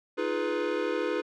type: chord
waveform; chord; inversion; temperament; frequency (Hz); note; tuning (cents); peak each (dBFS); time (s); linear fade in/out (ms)
square; F half-diminished seventh; third; equal with one note detuned; 311.1 / 349.2 / 420.9 / 493.9; Eb4 / F4 / Ab4 / Cb5; 0 / 0 / +23 / 0; -35 / -34 / -33 / -32; 0.17-1.22; 20
effects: low-pass 3000 Hz 12 dB/octave